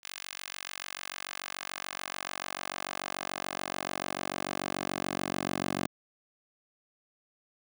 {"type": "tone with high-pass filter sweep", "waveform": "10% pulse", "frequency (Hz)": 46.88, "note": "F#1", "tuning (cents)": 23, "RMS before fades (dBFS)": -37, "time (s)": [0.03, 5.87], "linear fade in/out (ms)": 10, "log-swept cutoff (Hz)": [2400, 250], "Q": 0.78, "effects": []}